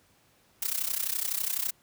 blue noise with amplitude modulation, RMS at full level -27 dBFS, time 0.62-1.71 s, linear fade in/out 5 ms, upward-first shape sine, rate 31.9 Hz, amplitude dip 85%, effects pink hiss -64 dBFS RMS until 1.82 s + high-pass 60 Hz 12 dB/octave

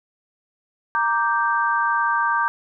sine chord, G minor, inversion first, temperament equal, 932.3 / 1174.7 / 1568 Hz, Bb5 / D6 / G6, 0 / 0 / 0 cents, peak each -22 dBFS, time 0.95-2.48 s, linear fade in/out 0 ms, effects none

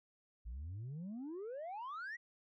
sine exponential sweep, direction up, 52.4 to 1975.5 Hz, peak -40 dBFS, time 0.45-2.17 s, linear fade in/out 20 ms, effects tanh soft clip ceiling -41 dBFS

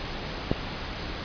click, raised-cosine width 2 ms, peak -9 dBFS, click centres 0.515 s, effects pink hiss -34 dBFS RMS until 1.24 s + resampled to 11025 Hz

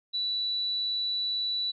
sine tone, 3951 Hz, B7, in tune, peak -27 dBFS, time 0.13-1.72 s, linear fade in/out 20 ms, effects none

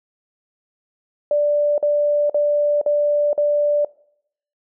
sine tone bursts, 587.3 Hz, D5, in tune, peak -14 dBFS, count 5, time 1.31-3.848 s, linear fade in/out 2 ms, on 470 ms, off 47 ms, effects noise-tail reverb RT60 0.7 s tail -22 dB re dry

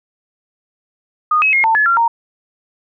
sine tone with pitch steps, 1231 / 2562 / 2144 / 895 / 1710 / 1376 / 928 Hz, D#6 / E7 / C7 / A5 / A6 / F6 / A#5, -19 / -50 / +42 / +29 / -50 / -26 / -8 cents, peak -10 dBFS, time 1.31-2.08 s, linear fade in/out 5 ms, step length 110 ms, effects none

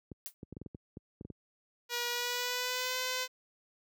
clicks, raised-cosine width 3 ms, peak -30 dBFS, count 11, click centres 0.117 / 0.431 / 0.526 / 0.568 / 0.616 / 0.662 / 0.748 / 0.971 / 1.211 / 1.25 / 1.302 s
blue noise with exponential decay, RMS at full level -37 dBFS, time 0.26-0.34 s, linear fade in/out 0 ms, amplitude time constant 17 ms
5% pulse tone with pitch glide, 480.8 to 509.4 Hz, B4 to C5, -46 to -46 cents, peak -21 dBFS, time 1.89-3.28 s, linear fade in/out 50 ms, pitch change +100 cents, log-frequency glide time 2.09-2.96 s
effects high-pass 80 Hz 12 dB/octave

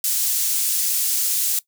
pink high-pass noise, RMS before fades -21 dBFS, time 0.04-1.59 s, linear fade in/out 2 ms, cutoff 7500 Hz, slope 12 dB/octave, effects noise-tail reverb RT60 0.1 s tail -19 dB re dry

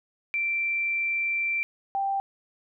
sine tone pair in turn, 2349 / 786.1 Hz, D7 / G5, 0 / +5 cents, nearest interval octave + perfect fifth, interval 1895 cents, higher first, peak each -24 dBFS, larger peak neither, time 0.34-1.63 / 1.95-2.2 s, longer first, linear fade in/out 0 ms, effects none

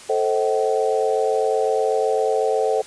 sine chord, A diminished seventh, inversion none, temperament just, 440 / 528 / 633.6 / 760.3 Hz, A4 / C5 / Eb5 / Gb5, 0 / +16 / +31 / +47 cents, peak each -20 / -23 / -26 / -24 dBFS, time 0.09-2.82 s, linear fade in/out 10 ms, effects white hiss -41 dBFS RMS until 2.86 s + resampled to 22050 Hz

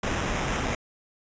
pink noise with sample-and-hold, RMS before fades -28 dBFS, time 0.03-0.75 s, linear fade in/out 5 ms, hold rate 4410 Hz, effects resampled to 16000 Hz

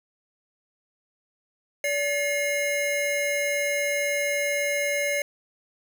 square tone pair together, 574.3 / 2142 Hz, D5 / C7, -39 / +40 cents, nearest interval octave + major seventh, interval 2279 cents, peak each -27 dBFS, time 1.84-5.22 s, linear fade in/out 2 ms, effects none

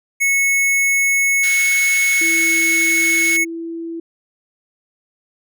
square tone, 2200 Hz, C#7, 14 cents flat, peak -14 dBFS, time 0.2-3.45 s, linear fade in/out 20 ms
pink high-pass noise, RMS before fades -28 dBFS, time 1.43-3.37 s, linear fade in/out 5 ms, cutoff 1400 Hz, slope 96 dB/octave
sine tone with pitch glide, 329.6 to 332.3 Hz, E4 to E4, 0 to +14 cents, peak -24 dBFS, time 2.21-4 s, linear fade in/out 5 ms, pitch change +14 cents, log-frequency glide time 2.7-3.66 s
effects none

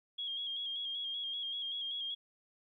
sine tone with vibrato, 3276 Hz, G#7, 24 cents flat, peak -36 dBFS, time 0.18-2.15 s, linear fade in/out 10 ms, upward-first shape square, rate 5.2 Hz, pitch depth 32 cents each way, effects 13-bit

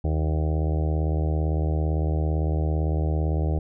harmonic tone, 77.78 Hz, D#2, in tune, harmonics 1 / 2 / 4 / 5 / 6 / 7 / 8 / 9 / 10, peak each -22 / -28 / -34 / -36 / -38 / -39 / -40 / -41 / -42 dBFS, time 0.04-3.59 s, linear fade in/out 5 ms, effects none

